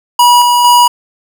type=tone with tremolo; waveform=square; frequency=969 Hz; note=B5; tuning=33 cents flat; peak=-4 dBFS; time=0.19-0.88 s; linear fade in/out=5 ms; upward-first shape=square; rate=2.2 Hz; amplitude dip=30%; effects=none